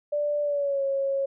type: tone with pitch glide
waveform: sine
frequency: 587.3 to 548 Hz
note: D5 to C#5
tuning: 0 to -20 cents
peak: -23 dBFS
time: 0.12-1.26 s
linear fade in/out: 10 ms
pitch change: -120 cents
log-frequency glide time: 0.42-0.83 s
effects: none

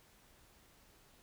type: silence
effects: pink hiss -65 dBFS RMS until 1.22 s

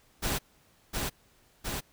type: noise with echo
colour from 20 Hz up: pink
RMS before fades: -30 dBFS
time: 0.22-0.39 s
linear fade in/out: 20 ms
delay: 710 ms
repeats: 2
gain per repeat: -2 dB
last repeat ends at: 1.81 s
effects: pink hiss -64 dBFS RMS until 1.92 s

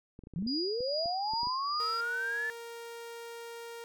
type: clicks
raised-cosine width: 3 ms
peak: -34 dBFS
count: 12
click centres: 0.191 / 0.237 / 0.271 / 0.337 / 0.387 / 0.424 / 0.465 / 0.806 / 1.058 / 1.336 / 1.432 / 1.471 s
type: linear sweep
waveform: sine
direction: up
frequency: 155.9 to 1760 Hz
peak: -31 dBFS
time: 0.36-2.5 s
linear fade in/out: 0 ms
type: tone with tremolo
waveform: sine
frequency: 4879 Hz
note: D#8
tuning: 35 cents flat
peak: -32 dBFS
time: 0.47-2.01 s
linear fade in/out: 5 ms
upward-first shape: triangle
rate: 2.4 Hz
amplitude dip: 65%
type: tone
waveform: sawtooth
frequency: 466.2 Hz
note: A#4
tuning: in tune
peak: -38 dBFS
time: 1.8-3.84 s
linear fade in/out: 0 ms
effects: none

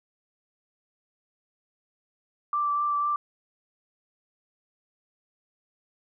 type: tone with vibrato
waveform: sine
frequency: 1171 Hz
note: D6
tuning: 5 cents flat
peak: -23 dBFS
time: 2.53-3.16 s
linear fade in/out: 2 ms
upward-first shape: triangle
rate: 4 Hz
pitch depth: 15 cents each way
effects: none

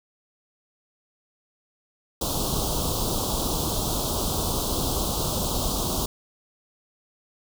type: band-stop noise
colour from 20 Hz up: pink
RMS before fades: -26 dBFS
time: 2.21-6.06 s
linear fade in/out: 5 ms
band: 1200 to 3200 Hz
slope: 48 dB/octave
effects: none

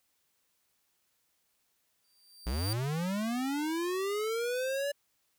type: tone with exponential growth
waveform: sawtooth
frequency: 4679 Hz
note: D8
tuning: 7 cents flat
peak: -30 dBFS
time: 2.04-2.73 s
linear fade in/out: 2 ms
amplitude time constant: 150 ms
type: linear sweep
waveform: square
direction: up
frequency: 54.5 to 577 Hz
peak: -31 dBFS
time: 2.46-4.92 s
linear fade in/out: 10 ms
effects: white hiss -75 dBFS RMS until 5.38 s

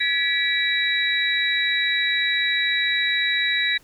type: tone cluster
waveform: sine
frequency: 1691 / 1957 / 2313 / 3880 Hz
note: G#6 / B6 / D7 / B7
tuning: +31 / -16 / -27 / -31 cents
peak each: -27 / -23 / -27 / -23 dBFS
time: 0-3.78 s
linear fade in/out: 10 ms
effects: pink hiss -55 dBFS RMS until 3.83 s

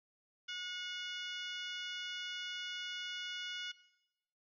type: harmonic tone with a mistuned harmonic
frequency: 726 Hz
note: F#5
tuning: 33 cents flat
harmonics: 2 / 3 / 4 / 5 / 6 / 7 / 8 / 9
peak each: -46 / -49 / -45 / -47 / -58 / -54 / -58 / -62 dBFS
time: 0.48-3.72 s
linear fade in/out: 10 ms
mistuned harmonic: 5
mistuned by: -73 cents
effects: noise-tail reverb RT60 0.9 s tail -18 dB re dry

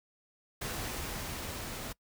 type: noise with level ramp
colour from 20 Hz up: pink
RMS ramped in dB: -37 to -41 dBFS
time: 0.61-1.93 s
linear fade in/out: 10 ms
effects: noise-tail reverb RT60 0.1 s tail -23 dB re dry

